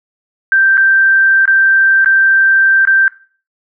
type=tone with dropouts; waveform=sine; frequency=1568 Hz; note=G6; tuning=in tune; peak=-6 dBFS; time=0.52-3.08 s; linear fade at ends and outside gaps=1 ms; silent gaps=0.772-0.777 / 1.455-1.477 / 2.046-2.059 / 2.852-2.873 s; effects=noise-tail reverb RT60 0.4 s tail -18 dB re dry